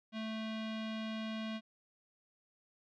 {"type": "tone with low-pass filter", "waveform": "square", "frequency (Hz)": 220, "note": "A3", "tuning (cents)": 0, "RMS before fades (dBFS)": -40, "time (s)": [0.12, 1.61], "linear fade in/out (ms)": 50, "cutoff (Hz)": 3400, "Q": 2.7, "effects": []}